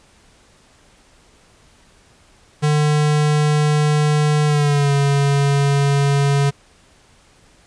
square tone with pitch glide, 150 to 140.77 Hz, D3 to C#3, +37 to +27 cents, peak -14 dBFS, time 2.62-6.51 s, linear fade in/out 20 ms, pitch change -110 cents, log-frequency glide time 4.46-4.92 s, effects pink hiss -52 dBFS RMS until 7.66 s + resampled to 22050 Hz

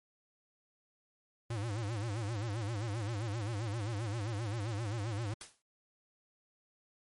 square tone with vibrato, 108.9 Hz, A2, 17 cents flat, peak -35 dBFS, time 1.5-5.34 s, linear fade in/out 5 ms, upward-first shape sine, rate 7.6 Hz, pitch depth 170 cents each way
white noise with exponential decay, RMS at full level -43 dBFS, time 5.41-5.62 s, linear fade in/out 1 ms, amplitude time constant 44 ms
effects MP3 48 kbps

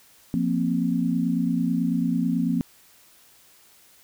sine chord, F suspended fourth, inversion none, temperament just, 174.61 / 232.8 / 261.9 Hz, F3 / Bb3 / C4, 0 / -2 / +2 cents, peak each -25 dBFS, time 0.34-2.61 s, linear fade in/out 0 ms, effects white hiss -55 dBFS RMS until 4.03 s

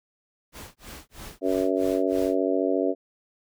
pink noise with tremolo, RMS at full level -40 dBFS, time 0.52-2.4 s, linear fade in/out 50 ms, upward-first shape sine, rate 3.1 Hz, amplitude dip 100%
harmonic tone, 94.3 Hz, F#2, 33 cents sharp, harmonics 3 / 4 / 5 / 6 / 7, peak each -26 / -27 / -28 / -29 / -29 dBFS, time 1.41-2.95 s, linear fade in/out 50 ms
effects none

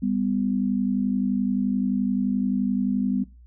sine tone pair together, 198.83 / 250.4 Hz, G3 / B3, +25 / +24 cents, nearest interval major third, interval 399 cents, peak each -24 dBFS, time 0.02-3.24 s, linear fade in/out 10 ms, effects noise-tail reverb RT60 0.3 s tail -20 dB re dry + added 60 Hz sine -46 dBFS peak until 3.46 s

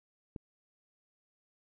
click, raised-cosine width 3 ms, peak -28 dBFS, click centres 0.362 s, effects none

